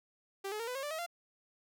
sawtooth tone with pitch steps, 392 / 425 / 460.8 / 499.6 / 541.7 / 587.3 / 636.8 / 690.4 Hz, G4 / G#4 / A#4 / B4 / C#5 / D5 / D#5 / F5, 0 / +40 / -20 / +20 / -40 / 0 / +40 / -20 cents, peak -33 dBFS, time 0.44-1.064 s, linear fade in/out 10 ms, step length 78 ms, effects none

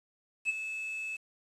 triangle tone with ADSR envelope, 2604 Hz, E7, 22 cents flat, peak -23 dBFS, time 0.45-1.17 s, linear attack 42 ms, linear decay 22 ms, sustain -10 dB, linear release 14 ms, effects resampled to 24000 Hz + 9-bit

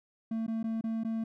triangle tone with dropouts, 224.5 Hz, A3, 35 cents sharp, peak -28 dBFS, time 0.31-1.24 s, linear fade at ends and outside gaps 5 ms, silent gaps 0.466-0.479 / 0.63-0.64 / 0.811-0.839 / 1.036-1.047 s, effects none

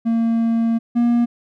triangle tone pair in turn, 229 / 237.6 Hz, A#3 / A#3, -31 / +33 cents, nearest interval minor second, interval 64 cents, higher second, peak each -13 / -11 dBFS, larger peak second, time 0.05-0.79 / 0.95-1.26 s, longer first, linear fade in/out 20 ms, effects none

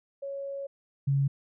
sine tone pair in turn, 554.4 / 138.6 Hz, C#5 / C#3, 0 / 0 cents, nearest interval 2 octaves, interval 2400 cents, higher first, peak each -33 / -22 dBFS, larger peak second, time 0.22-0.67 / 1.07-1.28 s, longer first, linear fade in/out 10 ms, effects none

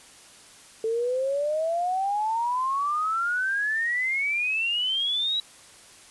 sine exponential sweep, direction up, 440 to 3907 Hz, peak -23 dBFS, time 0.84-5.4 s, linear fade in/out 2 ms, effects white hiss -50 dBFS RMS until 6.1 s + resampled to 24000 Hz

